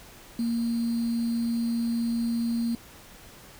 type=tone with sample-and-hold; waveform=sine; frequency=233.1 Hz; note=A#3; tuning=in tune; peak=-24 dBFS; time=0.39-2.75 s; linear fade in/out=2 ms; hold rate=4410 Hz; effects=pink hiss -49 dBFS RMS until 3.59 s